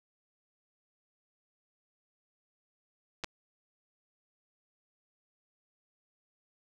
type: clicks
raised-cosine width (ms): 0.2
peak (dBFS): -18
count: 2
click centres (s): 3.238 / 3.244
effects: 10-bit